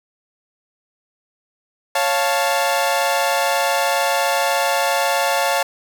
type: chord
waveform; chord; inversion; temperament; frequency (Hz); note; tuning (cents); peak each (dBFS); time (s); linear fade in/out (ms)
sawtooth; Db augmented; none; equal; 554.4 / 698.5 / 880; Db5 / F5 / A5; 0 / 0 / 0; -17; 1.95-5.63; 5
effects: none